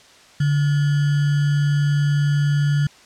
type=tone with sample-and-hold; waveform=sine; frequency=144.8 Hz; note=D3; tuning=24 cents flat; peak=-15 dBFS; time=0.4-2.87 s; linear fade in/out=5 ms; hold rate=1575 Hz; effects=white hiss -48 dBFS RMS until 3.05 s + low-pass 6000 Hz 12 dB/octave